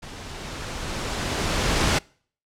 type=noise with level ramp; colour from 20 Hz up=pink; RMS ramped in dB=-39 to -19 dBFS; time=0.02-1.99 s; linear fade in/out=10 ms; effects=noise-tail reverb RT60 0.5 s tail -26 dB re dry + low-pass 7000 Hz 12 dB/octave